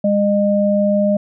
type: tone pair together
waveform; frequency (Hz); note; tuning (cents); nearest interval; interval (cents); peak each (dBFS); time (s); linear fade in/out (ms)
sine; 203.6 / 610; G#3 / D#5; -34 / -34; octave + perfect fifth; 1900; -15; 0.04-1.17; 5
effects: none